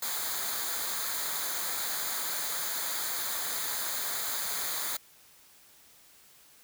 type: noise with comb filter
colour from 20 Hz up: white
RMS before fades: -33 dBFS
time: 0.02-4.97 s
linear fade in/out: 5 ms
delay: 0.36 ms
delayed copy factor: -0.7
effects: white hiss -58 dBFS RMS until 6.63 s